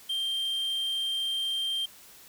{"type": "tone", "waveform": "triangle", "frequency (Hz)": 3168, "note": "G7", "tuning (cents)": 18, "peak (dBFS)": -26, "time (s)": [0.09, 1.86], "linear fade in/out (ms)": 10, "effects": ["white hiss -52 dBFS RMS until 2.28 s"]}